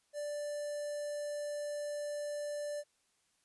square tone with notch filter, 587.3 Hz, D5, in tune, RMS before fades -39 dBFS, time 0.13-2.84 s, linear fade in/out 50 ms, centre 2600 Hz, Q 0.55, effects white hiss -75 dBFS RMS until 3.44 s + resampled to 24000 Hz

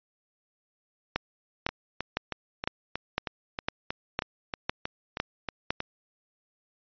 two click trains, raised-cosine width 0.3 ms, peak -15 / -10 dBFS, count 14 / 10, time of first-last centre 1.69-5.804 / 1.16-5.705 s, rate 3.16 / 1.98 Hz, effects resampled to 11025 Hz

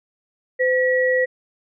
sine tone pair together, 510 / 1925.5 Hz, C5 / B6, -44 / -44 cents, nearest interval octave + major seventh, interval 2300 cents, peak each -17 / -20 dBFS, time 0.59-1.26 s, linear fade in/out 20 ms, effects none

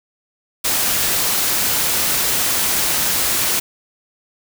white noise, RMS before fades -18 dBFS, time 0.64-3.6 s, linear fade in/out 10 ms, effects none

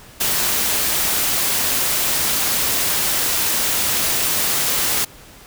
white noise, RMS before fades -19 dBFS, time 0.2-5.05 s, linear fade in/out 10 ms, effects pink hiss -43 dBFS RMS until 5.46 s

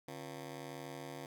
15% pulse ring-modulated tone, 207.9 Hz, G#3, 2 cents sharp, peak -35 dBFS, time 0.08-1.26 s, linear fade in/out 2 ms, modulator 63.5 Hz, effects none

